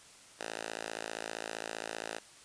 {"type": "tone with high-pass filter", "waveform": "5% pulse", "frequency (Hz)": 55.2, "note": "A1", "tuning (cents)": 6, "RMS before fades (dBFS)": -41, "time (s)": [0.39, 2.19], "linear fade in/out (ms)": 10, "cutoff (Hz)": 570, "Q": 0.6, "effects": ["white hiss -56 dBFS RMS until 2.44 s", "resampled to 22050 Hz"]}